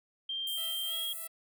sine tone with pitch glide, 3172 to 3272 Hz, G7 to G#7, +20 to -26 cents, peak -33 dBFS, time 0.29-1.13 s, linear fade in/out 5 ms, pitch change +54 cents, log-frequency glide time 0.88-0.94 s
pink high-pass noise, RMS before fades -41 dBFS, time 0.47-1.27 s, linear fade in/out 2 ms, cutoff 8600 Hz, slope 48 dB/octave
10% pulse tone with tremolo, 659.3 Hz, E5, in tune, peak -40 dBFS, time 0.57-1.28 s, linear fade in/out 10 ms, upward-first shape sine, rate 3.2 Hz, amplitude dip 70%
effects none

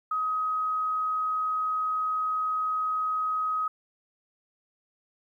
sine tone, 1263 Hz, D#6, 26 cents sharp, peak -25 dBFS, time 0.11-3.68 s, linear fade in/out 5 ms, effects 11-bit

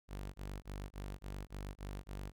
sawtooth tone bursts, 49 Hz, G1, in tune, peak -38 dBFS, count 8, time 0.08-2.321 s, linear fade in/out 50 ms, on 260 ms, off 23 ms, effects none

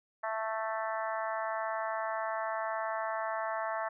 harmonic tone with a mistuned harmonic, 220.9 Hz, A3, 7 cents sharp, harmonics 3 / 4 / 5 / 6 / 7 / 8 / 9, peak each -36 / -38 / -39 / -41 / -46 / -42 / -49 dBFS, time 0.23-3.89 s, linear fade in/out 10 ms, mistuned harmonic 9, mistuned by -15 cents, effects none

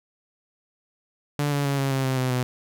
sawtooth tone with pitch steps, 145.6 / 142.6 / 139.67 / 136.79 / 133.98 / 131.22 / 128.52 / 125.88 Hz, D3 / C#3 / C#3 / C#3 / C3 / C3 / C3 / B2, -15 / +49 / +13 / -23 / +41 / +5 / -31 / +33 cents, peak -18 dBFS, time 1.39-2.43 s, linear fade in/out 0 ms, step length 130 ms, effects none

